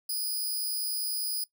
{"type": "tone with amplitude modulation", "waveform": "5% pulse", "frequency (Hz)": 4965, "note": "D#8", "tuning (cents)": -5, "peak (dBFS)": -20, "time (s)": [0.09, 1.44], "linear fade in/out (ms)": 5, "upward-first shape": "sine", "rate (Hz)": 300, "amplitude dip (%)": 60, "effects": ["noise-tail reverb RT60 0.1 s tail -19 dB re dry"]}